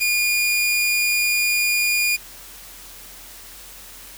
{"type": "tone", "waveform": "sawtooth", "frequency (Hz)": 2430, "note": "D#7", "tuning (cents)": -42, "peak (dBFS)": -14, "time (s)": [0, 2.17], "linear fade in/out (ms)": 20, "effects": ["added 44 Hz sine -49 dBFS peak until 4.17 s", "white hiss -41 dBFS RMS until 4.17 s"]}